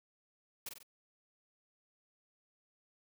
white noise with echo, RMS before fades -42 dBFS, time 0.66-0.69 s, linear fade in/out 5 ms, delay 47 ms, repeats 3, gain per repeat -5 dB, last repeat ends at 0.831 s, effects none

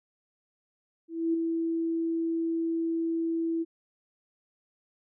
sine tone with ADSR envelope, 329.9 Hz, E4, 1 cent sharp, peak -22 dBFS, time 1.08-3.65 s, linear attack 260 ms, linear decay 5 ms, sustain -4 dB, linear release 33 ms, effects none

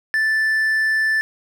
triangle tone, 1760 Hz, A6, in tune, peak -14 dBFS, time 0.14-1.21 s, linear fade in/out 0 ms, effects none

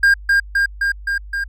triangle tone with echo, 1607 Hz, G6, 43 cents sharp, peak -7 dBFS, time 0.03-0.14 s, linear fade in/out 5 ms, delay 260 ms, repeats 5, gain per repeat -2 dB, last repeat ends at 1.44 s, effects added 50 Hz sine -32 dBFS peak until 1.48 s

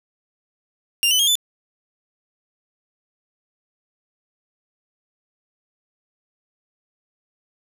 sawtooth tone with pitch steps, 2794 / 3012 / 3247 / 3500 Hz, F7 / F#7 / G#7 / A7, 0 / +30 / -40 / -10 cents, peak -12 dBFS, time 1.03-1.354 s, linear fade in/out 0 ms, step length 81 ms, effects none

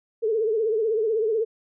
sine tone with vibrato, 440 Hz, A4, in tune, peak -20 dBFS, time 0.22-1.45 s, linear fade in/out 20 ms, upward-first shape triangle, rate 16 Hz, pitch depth 110 cents each way, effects none

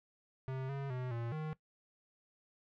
square tone with pitch steps, 131.8 / 138.3 / 126.7 / 117 / 155.4 Hz, C3 / C#3 / B2 / A#2 / D#3, +13 / -4 / +45 / +7 / -2 cents, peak -38 dBFS, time 0.48-1.53 s, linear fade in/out 0 ms, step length 210 ms, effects noise-tail reverb RT60 0.1 s tail -19 dB re dry + low-pass 2000 Hz 12 dB/octave

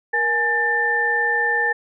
sine tone cluster, 472 / 836 / 1782 Hz, A#4 / G#5 / A6, +22 / +11 / +22 cents, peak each -26 / -25 / -18 dBFS, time 0.13-1.73 s, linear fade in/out 10 ms, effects none

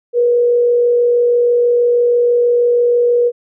sine tone with frequency modulation, 481.4 Hz, B4, 44 cents flat, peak -9 dBFS, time 0.13-3.32 s, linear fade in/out 50 ms, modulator 46.2 Hz, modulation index 0.2, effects none

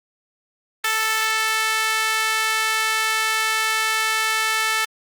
sawtooth tone with high-pass filter, 440 Hz, A4, in tune, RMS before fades -21 dBFS, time 0.84-4.85 s, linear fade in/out 5 ms, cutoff 1600 Hz, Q 1.4, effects Opus 24 kbps

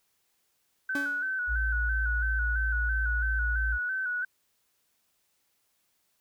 sine tone with vibrato, 1500 Hz, F#6, 23 cents sharp, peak -28 dBFS, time 0.89-4.25 s, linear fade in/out 5 ms, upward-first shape square, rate 3 Hz, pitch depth 40 cents each way
40% pulse tone with exponential decay, 283.1 Hz, C#4, 37 cents sharp, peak -28 dBFS, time 0.95-1.35 s, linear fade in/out 2 ms, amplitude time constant 86 ms
sine tone, 57.5 Hz, A#1, 23 cents flat, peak -27 dBFS, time 1.47-3.79 s, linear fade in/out 50 ms
effects white hiss -73 dBFS RMS until 6.2 s

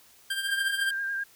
25% pulse tone with tremolo, 1586 Hz, G6, 20 cents sharp, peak -22 dBFS, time 0.3-0.91 s, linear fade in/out 5 ms, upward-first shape triangle, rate 14 Hz, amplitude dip 65%
sine tone with vibrato, 1600 Hz, G6, 35 cents sharp, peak -28 dBFS, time 0.47-1.24 s, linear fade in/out 10 ms, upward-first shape sine, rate 9.7 Hz, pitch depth 27 cents each way
effects white hiss -57 dBFS RMS until 1.35 s

